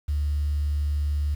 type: tone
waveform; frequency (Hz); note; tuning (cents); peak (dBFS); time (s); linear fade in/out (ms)
sine; 73.42; D2; 0; -21; 0.08-1.35; 10
effects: tanh soft clip ceiling -18 dBFS + 8-bit